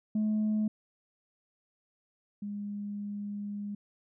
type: tone pair in turn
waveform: sine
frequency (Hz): 214.2 / 204.6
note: A3 / G#3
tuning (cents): -46 / -26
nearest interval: minor second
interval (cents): 80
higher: first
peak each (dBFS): -24 / -34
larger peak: first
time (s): 0.15-0.68 / 2.42-3.75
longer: second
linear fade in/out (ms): 5
effects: tanh soft clip ceiling -24 dBFS

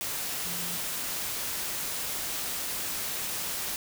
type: tone in noise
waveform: sine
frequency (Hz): 174.7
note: F3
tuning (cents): +1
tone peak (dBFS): -42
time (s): 0.45-0.77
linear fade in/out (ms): 0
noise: white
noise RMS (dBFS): -33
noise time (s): 0.01-3.76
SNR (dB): -12
effects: none

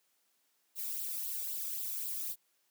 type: noise with flanger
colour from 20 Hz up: violet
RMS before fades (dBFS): -38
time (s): 0.75-2.36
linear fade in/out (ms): 50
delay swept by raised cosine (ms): 0.23 to 0.87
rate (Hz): 3.8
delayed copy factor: +0.55
effects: white hiss -75 dBFS RMS until 2.7 s + high-pass 200 Hz 12 dB/octave

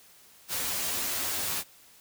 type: noise with comb filter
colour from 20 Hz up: white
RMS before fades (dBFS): -31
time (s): 0.48-1.64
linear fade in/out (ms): 50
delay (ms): 11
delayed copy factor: +0.9
effects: white hiss -56 dBFS RMS until 2 s

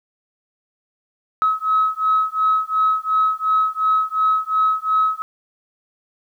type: beating tone pair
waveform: sine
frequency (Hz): 1281 / 1283.8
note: E6 / E6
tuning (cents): -50 / -46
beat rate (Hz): 2.8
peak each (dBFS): -18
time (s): 1.42-5.22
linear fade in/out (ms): 0
effects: tanh soft clip ceiling -8 dBFS + 9-bit

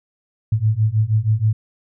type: beating tone pair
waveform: sine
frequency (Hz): 105.7 / 112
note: G#2 / A2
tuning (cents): +31 / +31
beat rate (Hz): 6.3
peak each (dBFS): -18 / -17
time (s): 0.52-1.53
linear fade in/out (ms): 5
effects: none

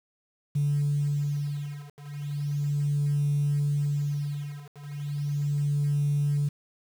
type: beating tone pair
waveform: sine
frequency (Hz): 144.4 / 144.76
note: D3 / D3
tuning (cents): -29 / -25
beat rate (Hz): 0.36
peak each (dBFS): -27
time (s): 0.55-6.49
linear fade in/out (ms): 10
effects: tanh soft clip ceiling -18 dBFS + 8-bit

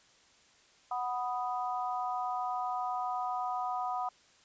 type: chord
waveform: sine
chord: B major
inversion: second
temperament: equal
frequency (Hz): 740 / 987.8 / 1244.5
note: F#5 / B5 / D#6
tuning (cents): 0 / 0 / 0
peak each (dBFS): -34 / -37 / -38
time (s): 0.91-4.09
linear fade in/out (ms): 5
effects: white hiss -63 dBFS RMS until 4.44 s + resampled to 16000 Hz

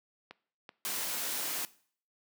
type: click train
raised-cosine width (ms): 0.3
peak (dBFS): -29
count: 4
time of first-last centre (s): 0.31-1.455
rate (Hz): 2.62
type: noise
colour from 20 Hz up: white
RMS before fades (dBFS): -35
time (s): 0.85-1.65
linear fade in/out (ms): 0
effects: noise-tail reverb RT60 0.5 s tail -19 dB re dry + high-pass 200 Hz 12 dB/octave

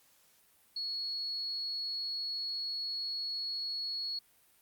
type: tone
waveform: sine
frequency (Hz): 4351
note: C#8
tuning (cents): -33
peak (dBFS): -34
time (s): 0.76-4.19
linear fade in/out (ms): 5
effects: white hiss -66 dBFS RMS until 4.61 s + Opus 48 kbps

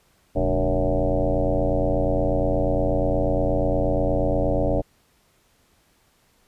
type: tone with frequency modulation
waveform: sine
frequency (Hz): 293.7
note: D4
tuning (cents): 0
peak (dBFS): -18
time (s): 0.35-4.82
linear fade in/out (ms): 20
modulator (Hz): 88.4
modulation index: 4.3
effects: pink hiss -62 dBFS RMS until 6.47 s + resampled to 32000 Hz

